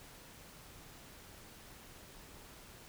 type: silence
effects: pink hiss -55 dBFS RMS until 2.88 s